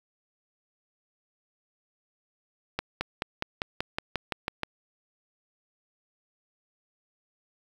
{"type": "accelerating click train", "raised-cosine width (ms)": 0.3, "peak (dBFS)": -12, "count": 11, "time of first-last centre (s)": [2.79, 4.633], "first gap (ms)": 220, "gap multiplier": 0.96, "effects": ["7-bit"]}